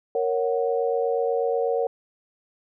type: chord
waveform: sine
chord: F# major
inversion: first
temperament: equal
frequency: 466.2 / 554.4 / 740 Hz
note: A#4 / C#5 / F#5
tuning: 0 / 0 / 0 cents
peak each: -23 / -26 / -29 dBFS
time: 0.15-1.87 s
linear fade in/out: 2 ms
effects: none